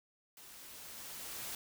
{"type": "noise with level ramp", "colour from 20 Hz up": "white", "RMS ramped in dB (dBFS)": [-55, -42], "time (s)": [0.37, 1.55], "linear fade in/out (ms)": 2, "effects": []}